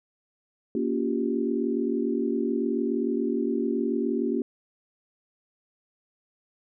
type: chord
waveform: sine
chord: G half-diminished seventh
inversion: first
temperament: just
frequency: 235.2 / 282.2 / 352.8 / 392 Hz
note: Bb3 / Db4 / F4 / G4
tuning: +16 / +31 / +18 / 0 cents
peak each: -28 / -29 / -30 / -30 dBFS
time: 0.75-4.42 s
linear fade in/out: 2 ms
effects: none